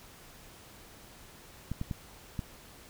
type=clicks; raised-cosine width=5 ms; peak=-21 dBFS; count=4; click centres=1.716 / 1.814 / 1.912 / 2.392 s; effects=pink hiss -53 dBFS RMS until 2.89 s